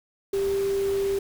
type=tone in noise; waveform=sine; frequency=393.6 Hz; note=G4; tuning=7 cents sharp; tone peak=-22 dBFS; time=0.33-1.19 s; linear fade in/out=5 ms; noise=pink; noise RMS=-39 dBFS; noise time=0.33-1.19 s; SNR=+14 dB; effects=none